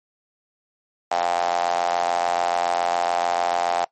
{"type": "tone with high-pass filter", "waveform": "sawtooth", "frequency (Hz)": 87, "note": "F2", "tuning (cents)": -6, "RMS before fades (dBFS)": -22, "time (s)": [1.11, 3.85], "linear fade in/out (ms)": 5, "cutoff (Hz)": 740, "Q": 7.5, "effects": ["noise-tail reverb RT60 0.1 s tail -20 dB re dry", "MP3 32 kbps"]}